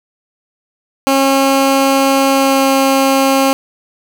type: tone with pitch glide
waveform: 15% pulse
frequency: 271.6 to 270 Hz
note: C#4 to C#4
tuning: -35 to -45 cents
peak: -3 dBFS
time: 1.07-3.53 s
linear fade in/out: 0 ms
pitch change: -10 cents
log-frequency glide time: 2.32-2.7 s
effects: none